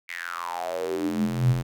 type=tone with high-pass filter sweep; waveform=square; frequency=43.11 Hz; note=F1; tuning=22 cents flat; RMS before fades=-27 dBFS; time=0.08-1.63 s; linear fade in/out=20 ms; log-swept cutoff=2200 to 91 Hz; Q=7.9; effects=none